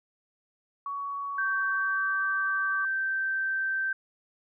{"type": "tone with pitch glide", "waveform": "sine", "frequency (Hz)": [1123, 1153.9], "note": ["C#6", "D6"], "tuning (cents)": [22, -31], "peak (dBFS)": -31, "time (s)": [0.86, 2.85], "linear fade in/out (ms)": 2, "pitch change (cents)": 47, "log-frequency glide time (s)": [1.71, 2.24]}
{"type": "tone", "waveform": "sine", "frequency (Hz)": 1558, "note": "G6", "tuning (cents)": -11, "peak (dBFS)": -26, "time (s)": [1.38, 3.93], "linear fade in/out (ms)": 5}
{"effects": []}